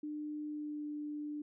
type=tone with pitch glide; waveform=sine; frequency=300 to 297.1 Hz; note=D4 to D4; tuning=+37 to +20 cents; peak=-38 dBFS; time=0.03-1.42 s; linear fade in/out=5 ms; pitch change=-17 cents; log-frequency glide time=0.48-0.87 s; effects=none